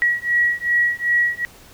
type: beating tone pair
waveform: sine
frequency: 1917 / 1919.6 Hz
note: A#6 / B6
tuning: +48 / -50 cents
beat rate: 2.6 Hz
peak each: -19 dBFS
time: 0.02-1.45 s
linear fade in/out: 0 ms
effects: pink hiss -46 dBFS RMS until 1.73 s